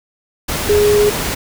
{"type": "tone in noise", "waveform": "sine", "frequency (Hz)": 415.3, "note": "G#4", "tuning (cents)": 0, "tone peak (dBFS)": -9, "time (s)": [0.69, 1.1], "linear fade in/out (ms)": 10, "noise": "pink", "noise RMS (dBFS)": -20, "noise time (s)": [0.48, 1.35], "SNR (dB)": 8, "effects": []}